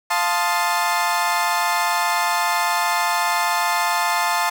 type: chord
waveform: 30% pulse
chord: F dominant seventh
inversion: none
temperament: equal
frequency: 698.5 / 880 / 1046.5 / 1244.5 Hz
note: F5 / A5 / C6 / Eb6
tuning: 0 / 0 / 0 / 0 cents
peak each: -22 / -19 / -21 / -24 dBFS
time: 0.1-4.5 s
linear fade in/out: 10 ms
effects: none